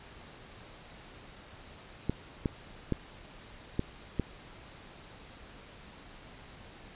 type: clicks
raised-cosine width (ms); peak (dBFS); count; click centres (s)
3; -15; 5; 2.096 / 2.458 / 2.923 / 3.794 / 4.197
effects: pink hiss -51 dBFS RMS until 6.95 s + resampled to 8000 Hz